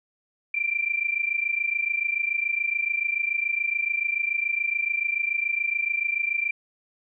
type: tone pair together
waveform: sine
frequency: 2349 / 2376 Hz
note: D7 / D7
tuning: 0 / +20 cents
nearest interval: unison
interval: 20 cents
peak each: -26 dBFS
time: 0.54-6.51 s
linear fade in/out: 5 ms
effects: none